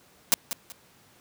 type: noise with echo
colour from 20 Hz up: white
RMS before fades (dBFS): -19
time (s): 0.32-0.34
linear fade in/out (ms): 0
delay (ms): 190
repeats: 2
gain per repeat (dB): -11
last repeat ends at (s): 0.72
effects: pink hiss -58 dBFS RMS until 1.2 s + high-pass 100 Hz 12 dB/octave